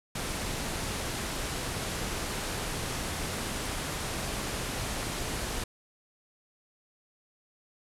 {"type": "low-pass noise", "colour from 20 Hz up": "pink", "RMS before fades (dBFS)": -34, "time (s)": [0.15, 5.64], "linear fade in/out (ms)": 5, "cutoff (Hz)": 12000, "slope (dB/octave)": 48, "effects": []}